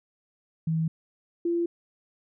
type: tone pair in turn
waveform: sine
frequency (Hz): 161.3 / 341.8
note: E3 / F4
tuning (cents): -37 / -37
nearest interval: octave + minor second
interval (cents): 1300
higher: second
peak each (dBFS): -23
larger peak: neither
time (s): 0.67-0.88 / 1.45-1.66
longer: neither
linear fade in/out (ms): 5
effects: none